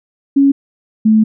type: tone pair in turn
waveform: sine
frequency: 277.2 / 217.9 Hz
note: C#4 / A3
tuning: 0 / -17 cents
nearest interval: major third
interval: 417 cents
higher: first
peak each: -6 dBFS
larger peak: neither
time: 0.36-0.52 / 1.05-1.24 s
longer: second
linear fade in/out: 10 ms
effects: none